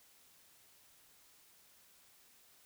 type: silence
effects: white hiss -65 dBFS RMS until 2.65 s